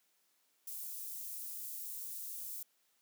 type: high-pass noise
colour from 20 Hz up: white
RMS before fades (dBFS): -44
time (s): 0.67-2.63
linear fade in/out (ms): 5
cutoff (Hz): 10000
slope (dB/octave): 12
effects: white hiss -75 dBFS RMS until 3.01 s + high-pass 200 Hz 12 dB/octave